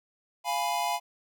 square chord, F diminished, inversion none, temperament equal, 698.5 / 830.6 / 987.8 Hz, F5 / Ab5 / Cb6, 0 / 0 / 0 cents, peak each -32 dBFS, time 0.44-1 s, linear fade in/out 50 ms, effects none

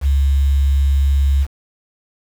sine tone with quantisation, 69.3 Hz, C#2, in tune, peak -11 dBFS, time 0.01-1.47 s, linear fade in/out 50 ms, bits 6, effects none

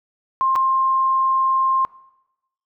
sine tone with dropouts, 1058 Hz, C6, 19 cents sharp, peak -15 dBFS, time 0.41-1.85 s, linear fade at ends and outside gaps 0 ms, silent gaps 0.555-0.56 s, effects noise-tail reverb RT60 0.9 s tail -20 dB re dry

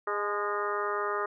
harmonic tone with a mistuned harmonic, 205.5 Hz, G#3, 18 cents flat, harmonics 2 / 3 / 4 / 5 / 6 / 7 / 8 / 9, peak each -33 / -39 / -40 / -37 / -32 / -39 / -45 / -41 dBFS, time 0.07-1.26 s, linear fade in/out 5 ms, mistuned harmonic 4, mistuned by +41 cents, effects none

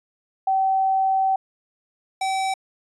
sine / square tone pair in turn, 768 / 768 Hz, G5 / G5, -36 / -36 cents, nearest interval unison, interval 0 cents, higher neither, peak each -17 / -22 dBFS, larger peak first, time 0.47-1.36 / 2.21-2.54 s, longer first, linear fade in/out 5 ms, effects resampled to 24000 Hz

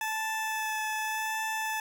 20% pulse tone with vibrato, 872 Hz, A5, 16 cents flat, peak -25 dBFS, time 0.01-1.8 s, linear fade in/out 2 ms, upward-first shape sine, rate 0.86 Hz, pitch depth 13 cents each way, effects none

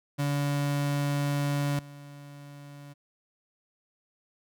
35% pulse tone with level steps, 143.3 Hz, D3, 42 cents flat, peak -24 / -42 dBFS, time 0.18-2.94 s, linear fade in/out 20 ms, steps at 1.79 s, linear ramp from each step 2 ms, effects none

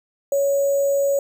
sine tone with sample-and-hold, 558 Hz, C#5, 11 cents sharp, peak -16 dBFS, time 0.32-1.19 s, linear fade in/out 2 ms, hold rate 7350 Hz, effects none

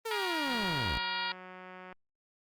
sawtooth linear sweep, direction down, 461.9 to 40.92 Hz, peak -30 dBFS, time 0.05-0.99 s, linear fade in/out 10 ms
harmonic tone, 473.9 Hz, A#4, 28 cents sharp, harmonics 2 / 3 / 4 / 5 / 6 / 7 / 8 / 9 / 10, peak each -37 / -39 / -40 / -41 / -42 / -42 / -43 / -44 / -44 dBFS, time 0.11-1.32 s, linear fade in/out 2 ms
click train, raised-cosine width 0.5 ms, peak -33 dBFS, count 269, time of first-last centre 0.47-1.927 s, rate 184 Hz
effects Opus 32 kbps

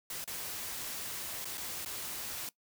white noise with dropouts, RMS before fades -40 dBFS, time 0.1-2.49 s, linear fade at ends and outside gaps 2 ms, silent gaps 0.242-0.276 / 1.446-1.453 / 1.574-1.578 / 1.849-1.859 s, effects noise-tail reverb RT60 0.1 s tail -20 dB re dry

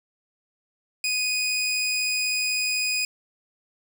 20% pulse tone, 2489 Hz, D#7, in tune, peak -18 dBFS, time 1.04-3.05 s, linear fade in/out 2 ms, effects none

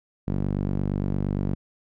sawtooth tone with band-pass filter, 48.67 Hz, G1, 12 cents flat, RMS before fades -26 dBFS, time 0.27-1.55 s, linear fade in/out 10 ms, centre 190 Hz, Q 1.1, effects none

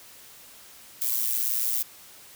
violet noise with amplitude modulation, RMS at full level -23 dBFS, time 1.01-1.83 s, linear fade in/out 10 ms, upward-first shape sine, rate 118 Hz, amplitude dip 75%, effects white hiss -49 dBFS RMS until 2.35 s

